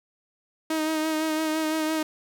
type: tone with vibrato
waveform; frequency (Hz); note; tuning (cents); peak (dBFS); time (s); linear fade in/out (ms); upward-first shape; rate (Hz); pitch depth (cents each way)
sawtooth; 314; D#4; +16; -20; 0.7-2.03; 5; sine; 5.9; 26
effects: none